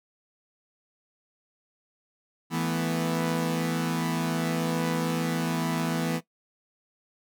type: chord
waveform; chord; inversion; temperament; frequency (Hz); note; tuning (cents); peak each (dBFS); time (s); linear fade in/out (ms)
sawtooth; E suspended fourth; none; equal; 164.81 / 220 / 246.9; E3 / A3 / B3; 0 / 0 / 0; -24 / -30 / -26; 2.5-6.21; 50
effects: noise-tail reverb RT60 0.1 s tail -17 dB re dry